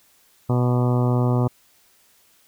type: harmonic tone with a mistuned harmonic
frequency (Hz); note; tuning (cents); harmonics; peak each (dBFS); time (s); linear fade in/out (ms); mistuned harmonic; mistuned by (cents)
123.47; B2; 0; 1 / 2 / 3 / 4 / 5 / 6 / 7 / 8 / 9 / 10; -18 / -24 / -28 / -30 / -32 / -34 / -35 / -36 / -37 / -38; 0.49-1.48; 10; 10; -21
effects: white hiss -58 dBFS RMS until 2.47 s